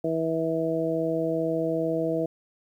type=harmonic tone; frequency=162.4 Hz; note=E3; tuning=26 cents flat; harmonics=1 / 2 / 3 / 4; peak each=-33 / -28 / -28 / -29 dBFS; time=0.04-2.26 s; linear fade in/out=5 ms; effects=10-bit